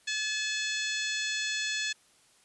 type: harmonic tone with a mistuned harmonic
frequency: 860 Hz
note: A5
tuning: 40 cents flat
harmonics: 2 / 3 / 4 / 5 / 6 / 7 / 8 / 9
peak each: -34 / -36 / -36 / -38 / -43 / -44 / -41 / -44 dBFS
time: 0.07-1.93 s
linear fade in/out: 10 ms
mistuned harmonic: 8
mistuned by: -35 cents
effects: white hiss -63 dBFS RMS until 2.44 s + resampled to 24000 Hz